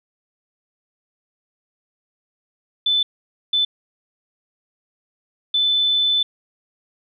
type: tone bursts at uneven times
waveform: sine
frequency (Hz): 3513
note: A7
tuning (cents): -3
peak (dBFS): -15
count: 3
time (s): 2.86-3.03 / 3.53-3.65 / 5.54-6.23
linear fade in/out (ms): 5
effects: none